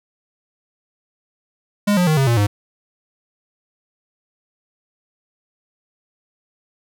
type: tone with pitch steps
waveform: square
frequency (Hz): 205.3 / 178.72 / 155.59 / 135.45 / 117.91 / 102.65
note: G#3 / F3 / D#3 / C#3 / A#2 / G#2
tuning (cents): -20 / +40 / 0 / -40 / +20 / -20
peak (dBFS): -14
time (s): 1.87-2.47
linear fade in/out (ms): 10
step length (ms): 100
effects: none